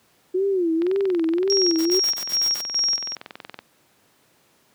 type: tone with vibrato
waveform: sine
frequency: 358 Hz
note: F4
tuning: 43 cents sharp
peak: -18 dBFS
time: 0.34-2 s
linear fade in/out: 10 ms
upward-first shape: sine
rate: 1.9 Hz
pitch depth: 180 cents each way
type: click train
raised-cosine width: 0.3 ms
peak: -19 dBFS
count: 60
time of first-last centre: 0.82-3.59 s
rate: 21.3 Hz
type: tone with tremolo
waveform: sine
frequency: 5588 Hz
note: F8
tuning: in tune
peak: -18 dBFS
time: 1.5-3.15 s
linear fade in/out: 0 ms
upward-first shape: square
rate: 2.4 Hz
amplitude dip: 65%
type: noise bursts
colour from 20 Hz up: white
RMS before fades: -35 dBFS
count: 7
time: 1.78-2.618 s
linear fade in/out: 10 ms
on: 76 ms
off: 51 ms
effects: pink hiss -60 dBFS RMS until 4.74 s + high-pass 150 Hz 12 dB/octave